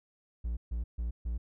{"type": "tone bursts", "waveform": "triangle", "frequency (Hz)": 58.1, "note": "A#1", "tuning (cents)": -5, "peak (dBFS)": -29, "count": 4, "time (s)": [0.44, 1.38], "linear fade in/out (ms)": 10, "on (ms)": 130, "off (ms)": 140, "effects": []}